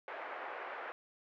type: band-pass noise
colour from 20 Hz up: pink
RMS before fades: -44 dBFS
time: 0.08-0.92 s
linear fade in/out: 0 ms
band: 490 to 2100 Hz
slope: 24 dB/octave
effects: none